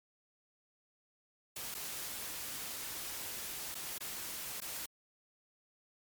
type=noise with dropouts; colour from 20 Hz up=white; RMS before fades=-42 dBFS; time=1.56-4.86 s; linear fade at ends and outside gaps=5 ms; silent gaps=1.743-1.748 / 3.745-3.751 / 3.983-4.005 / 4.604-4.617 s; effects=MP3 96 kbps